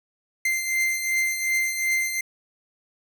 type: beating tone pair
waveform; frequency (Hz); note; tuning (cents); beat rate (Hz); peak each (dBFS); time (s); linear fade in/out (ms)
45% pulse; 2086 / 2088.7; C7 / C7; -6 / -4; 2.7; -23 / -29; 0.45-2.21; 5
effects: none